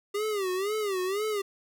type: tone with vibrato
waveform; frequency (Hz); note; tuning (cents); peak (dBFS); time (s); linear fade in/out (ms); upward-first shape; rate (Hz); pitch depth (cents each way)
square; 398.1; G4; +27; -28; 0.14-1.42; 10; sine; 2; 150
effects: none